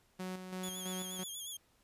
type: tone with tremolo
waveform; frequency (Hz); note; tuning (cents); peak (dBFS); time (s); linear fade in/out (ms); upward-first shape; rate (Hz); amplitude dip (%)
sawtooth; 185; F#3; 0; -35; 0.19-1.24; 10; square; 3; 50
type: tone with vibrato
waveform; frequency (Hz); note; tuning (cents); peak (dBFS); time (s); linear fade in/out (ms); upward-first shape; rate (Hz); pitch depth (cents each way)
15% pulse; 3322; G#7; 0; -35; 0.63-1.57; 5; sine; 8.4; 69
effects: pink hiss -71 dBFS RMS until 1.83 s + resampled to 32000 Hz